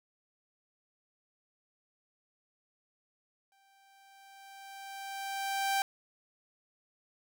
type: tone with exponential growth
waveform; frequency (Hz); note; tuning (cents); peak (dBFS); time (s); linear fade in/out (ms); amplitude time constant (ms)
sawtooth; 784; G5; 0; -23; 3.52-5.82; 1; 500
effects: none